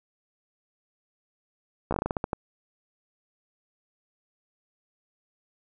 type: slowing click train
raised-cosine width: 1 ms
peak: -13 dBFS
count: 11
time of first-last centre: 1.91-2.332 s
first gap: 14 ms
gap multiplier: 1.23
effects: none